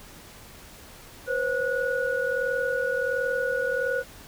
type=tone cluster; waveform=sine; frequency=492.6 / 534 / 1461 Hz; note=B4 / C5 / F#6; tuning=-5 / +35 / -22 cents; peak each=-28 dBFS; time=1.26-4.04 s; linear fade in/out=50 ms; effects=pink hiss -47 dBFS RMS until 4.27 s